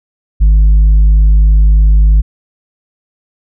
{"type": "tone with tanh clipping", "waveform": "sine", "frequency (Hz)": 51.6, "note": "G#1", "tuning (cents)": -10, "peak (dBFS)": -4, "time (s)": [0.4, 2.22], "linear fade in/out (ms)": 20, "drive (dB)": 3, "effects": []}